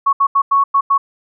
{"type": "tone bursts at uneven times", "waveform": "sine", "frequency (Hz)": 1108.7, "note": "C#6", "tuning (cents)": 0, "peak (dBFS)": -9, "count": 6, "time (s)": [[0.06, 0.13], [0.2, 0.27], [0.35, 0.42], [0.51, 0.64], [0.74, 0.81], [0.9, 0.98]], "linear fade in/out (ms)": 10, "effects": []}